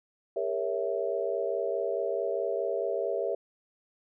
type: chord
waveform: sine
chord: G diminished seventh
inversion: none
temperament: equal with one note detuned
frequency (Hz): 401.6 / 466.2 / 554.4 / 659.3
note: G4 / Bb4 / Db5 / Fb5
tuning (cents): +42 / 0 / 0 / 0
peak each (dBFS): -33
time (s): 0.36-3.35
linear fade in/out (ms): 5
effects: none